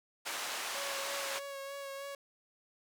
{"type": "band-pass noise", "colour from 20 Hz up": "pink", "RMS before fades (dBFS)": -39, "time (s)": [0.25, 1.4], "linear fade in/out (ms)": 20, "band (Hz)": [810, 9800], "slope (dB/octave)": 12}
{"type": "tone with vibrato", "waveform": "sawtooth", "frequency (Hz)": 554, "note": "C#5", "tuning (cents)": -1, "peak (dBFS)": -37, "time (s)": [0.75, 2.15], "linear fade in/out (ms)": 2, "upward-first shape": "sine", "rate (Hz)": 3.2, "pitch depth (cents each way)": 22}
{"effects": []}